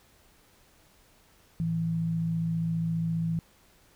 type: tone pair together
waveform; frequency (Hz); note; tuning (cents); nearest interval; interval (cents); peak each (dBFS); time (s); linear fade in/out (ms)
sine; 110 / 164.81; A2 / E3; 0 / 0; perfect fifth; 700; -37 / -26; 1.6-3.39; 0
effects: pink hiss -61 dBFS RMS until 3.95 s